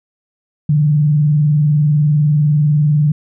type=tone with vibrato; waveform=sine; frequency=149.2 Hz; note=D3; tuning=28 cents sharp; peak=-9 dBFS; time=0.69-3.12 s; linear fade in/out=5 ms; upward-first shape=sine; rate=20 Hz; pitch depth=100 cents each way; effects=none